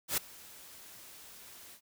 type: noise with ADSR envelope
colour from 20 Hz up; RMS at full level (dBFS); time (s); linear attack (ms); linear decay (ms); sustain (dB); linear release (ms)
white; -29; 0.08-1.81; 94; 8; -23; 76
effects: none